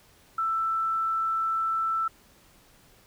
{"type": "tone", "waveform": "sine", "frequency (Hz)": 1327, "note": "E6", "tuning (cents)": 11, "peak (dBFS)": -24, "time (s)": [0.38, 2.08], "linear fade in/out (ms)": 5, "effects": ["pink hiss -58 dBFS RMS until 3.06 s"]}